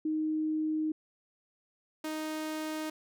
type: tone pair in turn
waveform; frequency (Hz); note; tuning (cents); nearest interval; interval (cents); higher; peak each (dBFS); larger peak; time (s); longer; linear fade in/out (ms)
sine / sawtooth; 311.2 / 311.2; D#4 / D#4; 0 / 0; unison; 0; neither; -28 / -30; first; 0.05-0.92 / 2.04-2.9; first; 5
effects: none